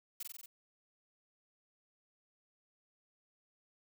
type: noise with echo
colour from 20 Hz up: blue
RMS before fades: -42 dBFS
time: 0.2-0.23 s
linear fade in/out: 5 ms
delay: 46 ms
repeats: 5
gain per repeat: -2 dB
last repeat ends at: 0.46 s
effects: none